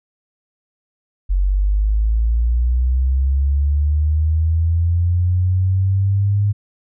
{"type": "linear sweep", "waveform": "sine", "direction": "up", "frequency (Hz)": [45.52, 103.1], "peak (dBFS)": -13, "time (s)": [1.29, 6.53], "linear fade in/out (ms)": 20, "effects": []}